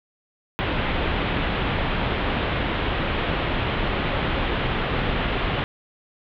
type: low-pass noise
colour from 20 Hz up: pink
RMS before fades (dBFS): -24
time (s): 0.59-5.64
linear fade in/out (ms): 0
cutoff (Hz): 3500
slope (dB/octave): 48
effects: none